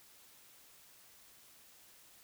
silence, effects white hiss -61 dBFS RMS until 2.23 s

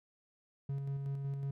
triangle tone with tremolo, 138.59 Hz, C#3, in tune, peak -32 dBFS, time 0.69-1.51 s, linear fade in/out 5 ms, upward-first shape square, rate 5.4 Hz, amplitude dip 30%, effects none

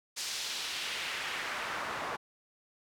pink noise with band-pass filter sweep, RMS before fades -37 dBFS, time 0.16-2.17 s, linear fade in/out 20 ms, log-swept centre 5400 to 1000 Hz, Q 1.2, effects none

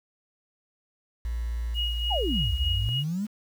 sine tone, 58 Hz, A#1, 8 cents flat, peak -27 dBFS, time 1.25-2.89 s, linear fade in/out 0 ms
sine tone with tremolo, 2885 Hz, F#7, 44 cents flat, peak -26 dBFS, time 1.74-3.04 s, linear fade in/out 50 ms, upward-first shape sine, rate 3.4 Hz, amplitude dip 60%
sine exponential two-way sweep, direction down then up, 902 to 66.3 to 220.4 Hz, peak -26 dBFS, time 2.1-3.27 s, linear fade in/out 20 ms, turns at 2.56 s
effects 8-bit

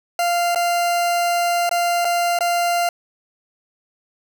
40% pulse tone with dropouts, 695 Hz, F5, 9 cents flat, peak -16 dBFS, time 0.19-2.89 s, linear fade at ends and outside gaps 2 ms, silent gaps 0.548-0.558 / 1.693-1.712 / 2.047-2.051 / 2.389-2.407 s, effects none

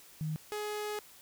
sine / sawtooth tone pair in turn, 155.56 / 419.9 Hz, D#3 / G#4, 0 / +19 cents, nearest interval octave + perfect fourth, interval 1719 cents, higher second, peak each -32 / -31 dBFS, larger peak second, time 0.21-0.36 / 0.52-0.99 s, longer second, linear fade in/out 0 ms, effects white hiss -56 dBFS RMS until 1.21 s

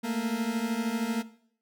40% pulse beating tone pair, 220 / 233 Hz, A3 / A#3, 0 / -1 cents, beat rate 13 Hz, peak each -32 / -29 dBFS, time 0.03-1.23 s, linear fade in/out 20 ms, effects noise-tail reverb RT60 0.6 s tail -17 dB re dry

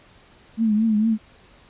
sine tone with vibrato, 217.9 Hz, A3, 17 cents flat, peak -16 dBFS, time 0.57-1.18 s, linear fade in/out 50 ms, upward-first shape triangle, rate 4.4 Hz, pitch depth 88 cents each way, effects pink hiss -52 dBFS RMS until 1.69 s + resampled to 8000 Hz

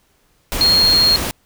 sine tone in noise, 4255 Hz, C8, 28 cents sharp, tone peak -10 dBFS, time 0.61-1.16 s, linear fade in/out 0 ms, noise pink, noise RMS -22 dBFS, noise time 0.52-1.31 s, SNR +9 dB, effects pink hiss -59 dBFS RMS until 1.45 s

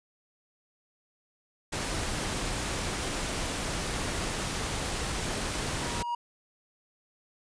pink noise, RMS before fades -32 dBFS, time 1.72-6.03 s, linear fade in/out 10 ms
triangle tone with exponential growth, 953 Hz, A#5, 38 cents sharp, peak -25 dBFS, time 5.46-6.15 s, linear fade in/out 5 ms, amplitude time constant 150 ms
effects resampled to 22050 Hz

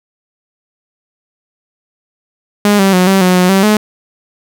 sawtooth tone with pitch steps, 205.8 / 194 / 182.2 / 193.1 / 182.3 / 181.3 / 193.1 / 212.4 Hz, G#3 / G3 / F#3 / G3 / F#3 / F#3 / G3 / G#3, -16 / -18 / -26 / -26 / -25 / -35 / -26 / +39 cents, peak -3 dBFS, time 2.65-3.77 s, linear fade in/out 2 ms, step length 140 ms, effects none

